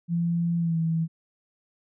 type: tone with pitch glide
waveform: sine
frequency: 170 to 163.26 Hz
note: F3 to E3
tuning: -46 to -16 cents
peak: -22 dBFS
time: 0.08-1.08 s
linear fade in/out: 50 ms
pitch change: -70 cents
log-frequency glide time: 0.58-0.78 s
effects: none